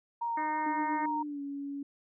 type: tone with vibrato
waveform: sine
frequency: 932.3 Hz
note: A#5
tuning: in tune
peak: -30 dBFS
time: 0.21-1.23 s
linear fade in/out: 10 ms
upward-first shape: triangle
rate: 6 Hz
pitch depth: 16 cents each way
type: harmonic tone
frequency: 306.2 Hz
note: D#4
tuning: 28 cents flat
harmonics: 1 / 2 / 4 / 5 / 6 / 7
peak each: -39 / -46 / -44 / -46 / -41 / -45 dBFS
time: 0.37-1.06 s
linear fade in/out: 5 ms
type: tone with pitch glide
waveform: sine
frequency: 298.1 to 281.4 Hz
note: D4 to C#4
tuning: +26 to +26 cents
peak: -35 dBFS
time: 0.66-1.83 s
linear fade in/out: 5 ms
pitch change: -100 cents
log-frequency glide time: 1.24-1.41 s
effects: none